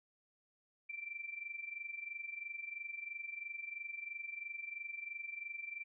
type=tone with amplitude modulation; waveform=sine; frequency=2349 Hz; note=D7; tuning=in tune; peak=-39 dBFS; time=0.89-5.84 s; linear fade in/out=10 ms; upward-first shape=sine; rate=23 Hz; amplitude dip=75%; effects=none